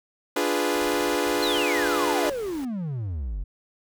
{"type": "chord", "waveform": "sawtooth", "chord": "D diminished seventh", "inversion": "none", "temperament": "equal", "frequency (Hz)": [293.7, 349.2, 415.3, 493.9], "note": ["D4", "F4", "Ab4", "Cb5"], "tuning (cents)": [0, 0, 0, 0], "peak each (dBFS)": -24, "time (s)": [0.36, 2.3], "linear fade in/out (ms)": 5}
{"type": "noise bursts", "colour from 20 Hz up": "pink", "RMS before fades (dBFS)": -44, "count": 4, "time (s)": [0.75, 2.651], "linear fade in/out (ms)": 5, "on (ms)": 410, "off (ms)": 87}
{"type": "exponential sweep", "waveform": "triangle", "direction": "down", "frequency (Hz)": [4279, 42.21], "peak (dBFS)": -25, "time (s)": [1.42, 3.44], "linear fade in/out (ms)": 10}
{"effects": []}